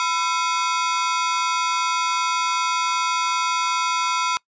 sawtooth ring-modulated tone, 1174.7 Hz, D6, in tune, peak -13 dBFS, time 0-4.37 s, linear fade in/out 0 ms, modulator 174 Hz, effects noise-tail reverb RT60 0.1 s tail -24 dB re dry + resampled to 16000 Hz

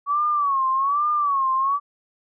sine tone with vibrato, 1126 Hz, C#6, 27 cents sharp, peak -18 dBFS, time 0.06-1.8 s, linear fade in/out 50 ms, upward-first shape sine, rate 1.2 Hz, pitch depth 120 cents each way, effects none

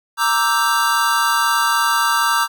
square chord, E half-diminished seventh, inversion second, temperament equal, 932.3 / 1174.7 / 1318.5 / 1568 Hz, Bb5 / D6 / E6 / G6, 0 / 0 / 0 / 0 cents, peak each -21 dBFS, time 0.17-2.48 s, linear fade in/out 50 ms, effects none

